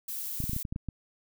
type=noise; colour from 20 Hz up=violet; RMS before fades=-36 dBFS; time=0.08-0.63 s; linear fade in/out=5 ms
type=clicks; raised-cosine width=5 ms; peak=-21 dBFS; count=9; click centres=0.403 / 0.44 / 0.495 / 0.533 / 0.564 / 0.652 / 0.725 / 0.761 / 0.887 s
effects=none